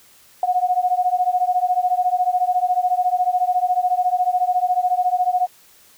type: beating tone pair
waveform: sine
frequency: 720 / 734 Hz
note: F#5 / F#5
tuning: -47 / -14 cents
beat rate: 14 Hz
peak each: -19 dBFS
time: 0.43-5.47 s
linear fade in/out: 2 ms
effects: white hiss -51 dBFS RMS until 5.97 s